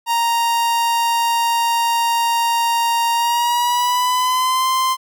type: tone with pitch glide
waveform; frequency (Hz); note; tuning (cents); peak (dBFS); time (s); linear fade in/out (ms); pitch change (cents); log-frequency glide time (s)
45% pulse; 932.3 to 1040.4; A#5 to C6; 0 to -10; -15; 0.06-4.97; 50; +190; 3.14-4.67
effects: none